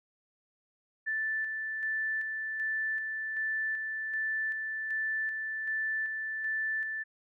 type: tone with tremolo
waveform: sine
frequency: 1760 Hz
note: A6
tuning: in tune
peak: -29 dBFS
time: 1.06-7.04 s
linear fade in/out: 20 ms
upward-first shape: square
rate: 1.3 Hz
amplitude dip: 35%
effects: none